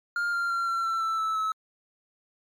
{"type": "tone with pitch steps", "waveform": "triangle", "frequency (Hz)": [1406, 1389.9, 1373.9, 1358.1, 1342.5, 1327.1, 1311.8, 1296.8], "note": ["F6", "F6", "F6", "F6", "E6", "E6", "E6", "E6"], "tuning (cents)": [11, -9, -29, -49, 31, 11, -9, -29], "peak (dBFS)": -23, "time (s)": [0.16, 1.52], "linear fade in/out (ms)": 2, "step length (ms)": 170, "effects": ["MP3 96 kbps"]}